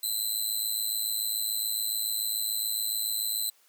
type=tone with amplitude modulation; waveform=10% pulse; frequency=4035 Hz; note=B7; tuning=36 cents sharp; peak=-18 dBFS; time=0.03-3.5 s; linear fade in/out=5 ms; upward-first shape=sine; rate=107 Hz; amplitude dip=70%; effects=white hiss -63 dBFS RMS until 3.68 s + high-pass 400 Hz 12 dB/octave